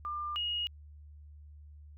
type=tone pair in turn; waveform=sine; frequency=1196 / 2878 Hz; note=D6 / F#7; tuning=+31 / -49 cents; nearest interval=octave + minor third; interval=1520 cents; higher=second; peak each=-34 / -31 dBFS; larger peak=second; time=0.05-0.36 / 0.36-0.67 s; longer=neither; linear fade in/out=0 ms; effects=added 74 Hz sine -49 dBFS peak until 1.97 s